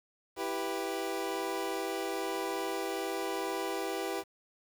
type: chord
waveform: 25% pulse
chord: E minor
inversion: none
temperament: equal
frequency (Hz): 329.6 / 392 / 493.9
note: E4 / G4 / B4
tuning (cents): 0 / 0 / 0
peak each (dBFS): -35 / -32 / -35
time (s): 0.36-4.24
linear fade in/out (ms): 50
effects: 9-bit